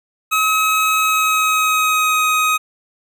25% pulse tone with pitch glide, 1278 to 1256 Hz, D#6 to D#6, +46 to +16 cents, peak -10 dBFS, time 0.31-2.58 s, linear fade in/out 20 ms, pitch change -30 cents, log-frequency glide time 1.03-2.23 s, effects none

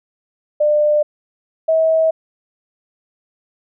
sine tone pair in turn, 598 / 642.8 Hz, D5 / E5, +31 / -44 cents, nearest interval minor second, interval 125 cents, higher second, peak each -11 dBFS, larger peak neither, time 0.6-1.03 / 1.68-2.11 s, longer neither, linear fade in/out 10 ms, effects none

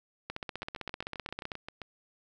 two click trains, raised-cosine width 0.3 ms, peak -24 / -20 dBFS, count 10 / 20, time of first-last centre 0.63-1.817 / 0.3-1.518 s, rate 7.58 / 15.6 Hz, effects none

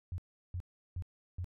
sine tone bursts, 89.2 Hz, F2, 37 cents sharp, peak -35 dBFS, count 4, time 0.12-1.444 s, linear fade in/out 0 ms, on 61 ms, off 360 ms, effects none

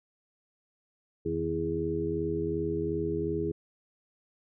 harmonic tone with a mistuned harmonic, 82.7 Hz, E2, 6 cents sharp, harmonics 1 / 2 / 3 / 4 / 5, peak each -38 / -36 / -40 / -33 / -31 dBFS, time 1.25-3.52 s, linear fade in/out 10 ms, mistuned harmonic 2, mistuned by -90 cents, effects none

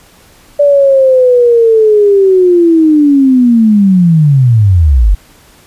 sine linear sweep, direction down, 582 to 43.21 Hz, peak -3 dBFS, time 0.59-5.15 s, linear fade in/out 10 ms, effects pink hiss -42 dBFS RMS until 5.66 s + resampled to 32000 Hz

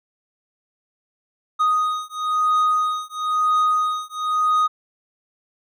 triangle beating tone pair, 1244.5 / 1245.5 Hz, D#6 / D#6, 0 / +1 cents, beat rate 1 Hz, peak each -19 dBFS, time 1.59-4.68 s, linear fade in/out 20 ms, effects none

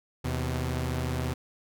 sawtooth tone pair together, 80 / 127.07 Hz, D#2 / B2, +49 / +50 cents, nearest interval minor sixth, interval 801 cents, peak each -27 dBFS, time 0.24-1.34 s, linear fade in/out 10 ms, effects none

